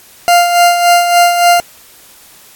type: tone with tremolo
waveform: 40% pulse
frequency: 698.5 Hz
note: F5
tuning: in tune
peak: -3 dBFS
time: 0.28-1.6 s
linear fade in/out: 0 ms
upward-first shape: sine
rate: 3.5 Hz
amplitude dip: 55%
effects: white hiss -40 dBFS RMS until 2.55 s + AAC 64 kbps